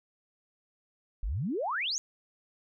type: exponential sweep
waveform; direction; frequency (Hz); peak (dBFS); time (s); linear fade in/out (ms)
sine; up; 39.64 to 6800; -29; 1.23-1.98; 0
effects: none